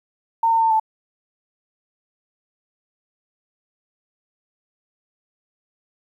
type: tone with pitch steps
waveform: sine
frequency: 912 / 907 / 900 / 878 Hz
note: A#5 / A#5 / A5 / A5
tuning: -38 / -48 / +39 / -4 cents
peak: -14 dBFS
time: 0.43-0.798 s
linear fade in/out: 5 ms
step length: 92 ms
effects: 9-bit